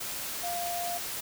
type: tone in noise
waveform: sine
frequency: 698.5 Hz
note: F5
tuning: in tune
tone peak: -32 dBFS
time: 0.43-0.98 s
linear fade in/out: 10 ms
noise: white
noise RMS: -36 dBFS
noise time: 0-1.21 s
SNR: +1 dB
effects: none